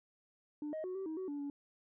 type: tone with pitch steps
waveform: sine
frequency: 297.5 / 627 / 368.4 / 384.4 / 316.4 / 375.4 / 288.6 / 284.5 Hz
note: D4 / D#5 / F#4 / G4 / D#4 / F#4 / D4 / C#4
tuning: +22 / +13 / -7 / -34 / +29 / +25 / -30 / +45 cents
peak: -36 dBFS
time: 0.62-1.5 s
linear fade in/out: 2 ms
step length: 110 ms
effects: tanh soft clip ceiling -36 dBFS